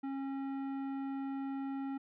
sine tone with tanh clipping, 272.3 Hz, C#4, 31 cents flat, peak -38 dBFS, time 0.03-1.98 s, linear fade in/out 10 ms, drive 13 dB, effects none

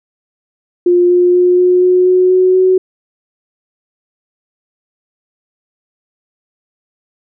sine tone with pitch steps, 353.4 / 356.1 / 358.7 / 361.5 / 364.2 / 366.9 / 369.7 / 372.5 Hz, F4 / F4 / F4 / F#4 / F#4 / F#4 / F#4 / F#4, +21 / +34 / +46 / -40 / -27 / -15 / -1 / +12 cents, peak -6 dBFS, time 0.86-2.78 s, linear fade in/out 5 ms, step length 240 ms, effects none

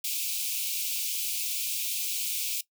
white high-pass noise, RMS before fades -31 dBFS, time 0.04-2.61 s, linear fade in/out 5 ms, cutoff 2300 Hz, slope 96 dB/octave, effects noise-tail reverb RT60 0.1 s tail -18 dB re dry

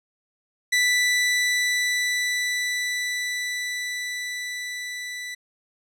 sawtooth tone with level ramp, 1980 Hz, B6, 4 cents sharp, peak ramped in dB -14 to -28 dBFS, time 0.72-5.35 s, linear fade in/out 10 ms, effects low-pass 10000 Hz 12 dB/octave

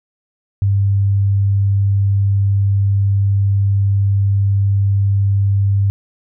sine tone, 99.3 Hz, G2, 23 cents sharp, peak -11 dBFS, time 0.62-5.9 s, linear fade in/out 0 ms, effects none

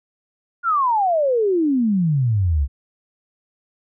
sine exponential sweep, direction down, 1438 to 64.7 Hz, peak -15 dBFS, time 0.63-2.68 s, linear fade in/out 50 ms, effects none

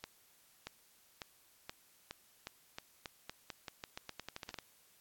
accelerating click train, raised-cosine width 0.2 ms, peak -25 dBFS, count 21, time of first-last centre 0.04-4.587 s, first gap 630 ms, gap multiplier 0.87, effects white hiss -67 dBFS RMS until 5 s + AAC 64 kbps

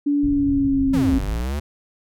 sine tone with pitch glide, 287.7 to 266.9 Hz, D4 to C4, -36 to +35 cents, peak -16 dBFS, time 0.06-1.19 s, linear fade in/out 10 ms, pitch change -129 cents, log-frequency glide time 0.24-0.95 s
pink low-pass noise, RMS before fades -29 dBFS, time 0.23-1.41 s, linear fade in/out 0 ms, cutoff 130 Hz, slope 48 dB/octave
square exponential two-way sweep, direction down then up, 202.3 to 47 to 76.2 Hz, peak -23 dBFS, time 0.93-1.6 s, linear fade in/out 10 ms, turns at 1.21 s
effects none

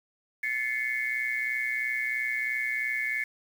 sine tone cluster, 1741 / 2086 / 2209 Hz, A6 / C7 / C#7, -19 / -6 / -7 cents, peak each -32 / -32 / -31 dBFS, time 0.43-3.24 s, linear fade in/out 5 ms, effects 8-bit

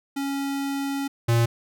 square tone pair in turn, 277.2 / 116.86 Hz, C#4 / A#2, 0 / +5 cents, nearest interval octave + minor third, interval 1495 cents, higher first, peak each -26 / -18 dBFS, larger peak second, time 0.16-1.08 / 1.28-1.46 s, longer first, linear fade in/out 10 ms, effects none

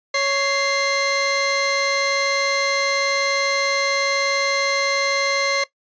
25% pulse tone pair together, 554.4 / 2093 Hz, C#5 / C7, 0 / 0 cents, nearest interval octave + major seventh, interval 2300 cents, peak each -17 dBFS, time 0.14-5.64 s, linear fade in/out 5 ms, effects noise-tail reverb RT60 0.1 s tail -17 dB re dry + resampled to 16000 Hz

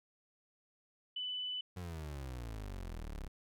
sine tone, 2994 Hz, F#7, 20 cents sharp, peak -37 dBFS, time 1.16-1.61 s, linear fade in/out 5 ms
30% pulse exponential sweep, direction down, 92.5 to 32.7 Hz, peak -39 dBFS, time 1.76-3.28 s, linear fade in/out 10 ms
effects none

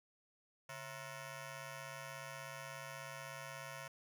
10% pulse ring-modulated tone, 401.5 Hz, G4, 41 cents sharp, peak -35 dBFS, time 0.69-3.88 s, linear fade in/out 5 ms, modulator 259 Hz, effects none

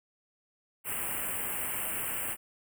white band-stop noise, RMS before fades -34 dBFS, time 0.84-2.37 s, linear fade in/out 50 ms, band 3000 to 7900 Hz, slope 96 dB/octave, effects none

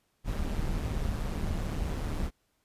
brown noise with amplitude modulation, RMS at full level -29 dBFS, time 0.24-2.31 s, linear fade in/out 50 ms, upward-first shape sine, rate 153 Hz, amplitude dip 55%, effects pink hiss -74 dBFS RMS until 2.64 s + resampled to 32000 Hz

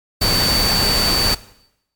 sine tone in noise, 4564 Hz, C#8, 50 cents sharp, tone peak -17 dBFS, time 0.21-1.35 s, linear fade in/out 10 ms, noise pink, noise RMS -19 dBFS, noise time 0.21-1.35 s, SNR -1 dB, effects noise-tail reverb RT60 0.8 s tail -18 dB re dry + MP3 96 kbps

